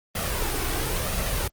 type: noise with flanger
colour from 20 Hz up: pink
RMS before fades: -26 dBFS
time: 0.15-1.48 s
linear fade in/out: 5 ms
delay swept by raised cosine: 1.5 to 2.7 ms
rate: 0.98 Hz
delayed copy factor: +0.6
effects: Opus 24 kbps